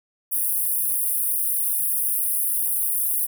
pink high-pass noise, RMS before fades -23 dBFS, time 0.31-3.27 s, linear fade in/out 20 ms, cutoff 9400 Hz, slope 96 dB/octave, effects none

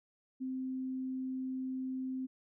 sine tone, 260 Hz, C4, 11 cents flat, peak -35 dBFS, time 0.4-2.27 s, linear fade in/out 20 ms, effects none

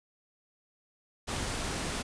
pink noise, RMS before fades -34 dBFS, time 1.27-2.03 s, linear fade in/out 20 ms, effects resampled to 22050 Hz

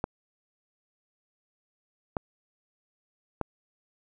clicks, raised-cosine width 1 ms, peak -14 dBFS, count 3, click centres 0.041 / 2.168 / 3.413 s, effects none

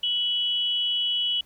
sine tone pair together, 2960 / 3320 Hz, F#7 / G#7, 0 / -1 cents, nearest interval major second, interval 199 cents, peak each -23 / -30 dBFS, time 0.03-1.41 s, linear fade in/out 5 ms, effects pink hiss -59 dBFS RMS until 1.45 s

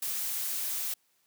blue noise, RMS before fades -33 dBFS, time 0.02-0.94 s, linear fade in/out 5 ms, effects white hiss -71 dBFS RMS until 1.26 s + high-pass 100 Hz 12 dB/octave

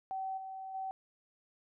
sine tone with level steps, 765 Hz, G5, 42 cents flat, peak -35 / -41 / -36 dBFS, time 0.11-0.91 s, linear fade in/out 0 ms, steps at 0.37 / 0.74 s, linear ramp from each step 10 ms, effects none

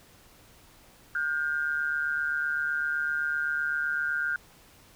sine tone pair together, 1424.2 / 1572 Hz, F6 / G6, +33 / +4 cents, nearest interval major second, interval 171 cents, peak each -28 / -30 dBFS, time 1.15-4.36 s, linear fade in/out 2 ms, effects pink hiss -56 dBFS RMS until 4.95 s

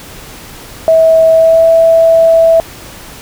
sine tone with pitch glide, 648 to 657.4 Hz, E5 to E5, -30 to -5 cents, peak -3 dBFS, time 0.88-2.6 s, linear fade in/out 0 ms, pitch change +25 cents, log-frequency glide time 1.3-1.68 s, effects pink hiss -31 dBFS RMS until 3.21 s

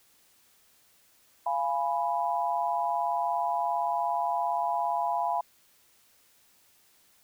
sine chord, F diminished, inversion none, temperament equal with one note detuned, 690.8 / 830.6 / 987.8 Hz, F5 / Ab5 / Cb6, -19 / 0 / 0 cents, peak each -30 dBFS, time 1.46-5.41 s, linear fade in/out 5 ms, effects white hiss -63 dBFS RMS until 7.23 s

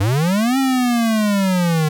square linear two-way sweep, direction up then down, 91.3 to 271.2 to 151.3 Hz, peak -15 dBFS, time 0-1.89 s, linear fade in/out 10 ms, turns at 0.58 s, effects none

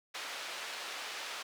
white band-pass noise, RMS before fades -42 dBFS, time 0.14-1.43 s, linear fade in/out 10 ms, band 540 to 3800 Hz, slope 12 dB/octave, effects none

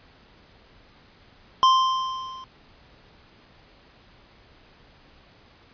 square tone with level ramp, 1045 Hz, C6, 2 cents flat, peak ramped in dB -13 to -39 dBFS, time 1.63-2.44 s, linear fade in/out 0 ms, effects pink hiss -54 dBFS RMS until 5.73 s + resampled to 11025 Hz

